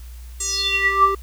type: tone with band-pass filter sweep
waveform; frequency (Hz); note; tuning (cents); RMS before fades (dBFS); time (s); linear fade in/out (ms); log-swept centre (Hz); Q
square; 392; G4; 0; -19; 0.4-1.15; 5; 7900 to 820; 7.9
effects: added 60 Hz sine -34 dBFS peak until 1.22 s + white hiss -50 dBFS RMS until 1.22 s